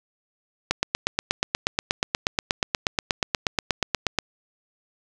click train, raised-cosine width 0.2 ms, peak -3 dBFS, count 30, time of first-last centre 0.71-4.187 s, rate 8.34 Hz, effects none

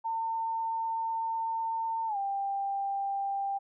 sine tone with pitch glide, 904 to 791.5 Hz, A5 to G5, +47 to +17 cents, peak -29 dBFS, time 0.04-3.59 s, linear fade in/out 20 ms, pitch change -230 cents, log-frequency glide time 2.07-2.17 s, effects none

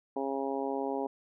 harmonic tone, 136.5 Hz, C#3, 26 cents flat, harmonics 2 / 3 / 4 / 5 / 6 / 7, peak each -36 / -35 / -38 / -40 / -38 / -42 dBFS, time 0.16-1.07 s, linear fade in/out 5 ms, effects none

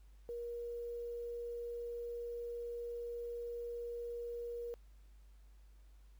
sine tone with quantisation, 474.1 Hz, A#4, 29 cents sharp, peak -40 dBFS, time 0.29-4.74 s, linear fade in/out 0 ms, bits 11, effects added 50 Hz sine -57 dBFS peak until 6.19 s + pink hiss -75 dBFS RMS until 6.19 s

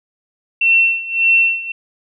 sine tone with tremolo, 2704 Hz, E7, 43 cents sharp, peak -8 dBFS, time 0.61-1.72 s, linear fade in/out 5 ms, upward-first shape sine, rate 1.7 Hz, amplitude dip 85%, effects none

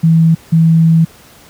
sine tone pair in turn, 163.3 / 163.3 Hz, E3 / E3, -16 / -16 cents, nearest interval unison, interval 0 cents, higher neither, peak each -5 dBFS, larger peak neither, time 0.03-0.35 / 0.52-1.05 s, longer second, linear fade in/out 10 ms, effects pink hiss -41 dBFS RMS until 1.49 s + high-pass 60 Hz 12 dB/octave

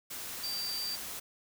sine tone in noise, 4672 Hz, D8, 10 cents flat, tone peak -34 dBFS, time 0.43-0.96 s, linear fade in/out 10 ms, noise white, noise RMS -41 dBFS, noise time 0.1-1.2 s, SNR +4 dB, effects none

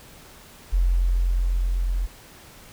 sine tone with level ramp, 44.05 Hz, F1, 16 cents sharp, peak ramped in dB -16 to -21 dBFS, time 0.72-2.07 s, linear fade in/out 20 ms, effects pink hiss -47 dBFS RMS until 2.72 s

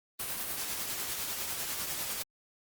white noise with tremolo, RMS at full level -34 dBFS, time 0.19-2.23 s, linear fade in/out 10 ms, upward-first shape triangle, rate 10 Hz, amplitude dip 40%, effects Opus 32 kbps

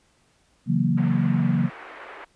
sine chord, F# dominant seventh, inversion second, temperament equal, 138.59 / 164.81 / 185 / 233.1 Hz, C#3 / E3 / F#3 / A#3, 0 / 0 / 0 / 0 cents, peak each -24 dBFS, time 0.66-1.7 s, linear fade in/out 50 ms
white band-pass noise, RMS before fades -41 dBFS, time 0.97-2.25 s, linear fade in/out 10 ms, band 350 to 2000 Hz, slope 24 dB/octave
effects pink hiss -63 dBFS RMS until 2.35 s + resampled to 22050 Hz

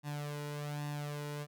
sawtooth tone with flanger, 146.83 Hz, D3, in tune, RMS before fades -40 dBFS, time 0.03-1.47 s, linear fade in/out 50 ms, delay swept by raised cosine 1.1 to 2.1 ms, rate 1.2 Hz, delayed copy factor +0.65, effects none

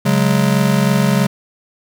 square chord, C# suspended fourth, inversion none, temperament just, 138.59 / 184.79 / 207.9 Hz, C#3 / F#3 / G#3, 0 / -2 / +2 cents, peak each -17 dBFS, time 0.05-1.27 s, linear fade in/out 10 ms, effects none

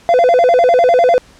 triangle tone with vibrato, 587.3 Hz, D5, in tune, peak -5 dBFS, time 0.09-1.18 s, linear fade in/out 0 ms, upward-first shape square, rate 10 Hz, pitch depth 270 cents each way, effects pink hiss -45 dBFS RMS until 1.39 s + low-pass 8000 Hz 12 dB/octave

